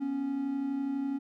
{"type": "tone pair together", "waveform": "triangle", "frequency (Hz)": [245.1, 277.2], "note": ["B3", "C#4"], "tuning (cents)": [-13, 0], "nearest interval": "major second", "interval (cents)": 213, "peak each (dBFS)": [-36, -28], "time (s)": [0, 1.19], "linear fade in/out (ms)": 20, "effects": []}